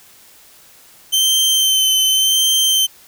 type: tone with vibrato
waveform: sawtooth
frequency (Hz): 3099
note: G7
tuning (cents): -21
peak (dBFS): -9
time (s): 1.12-2.87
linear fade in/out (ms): 20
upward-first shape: sine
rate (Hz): 0.88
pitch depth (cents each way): 21
effects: white hiss -46 dBFS RMS until 3.07 s